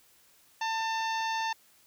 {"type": "harmonic tone", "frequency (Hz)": 895, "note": "A5", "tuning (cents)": 29, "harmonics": [1, 2, 3, 4, 5, 6, 7], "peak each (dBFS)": [-30, -36, -40, -42, -44, -46, -47], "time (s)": [0.61, 1.53], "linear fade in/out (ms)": 5, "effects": ["white hiss -62 dBFS RMS until 1.86 s"]}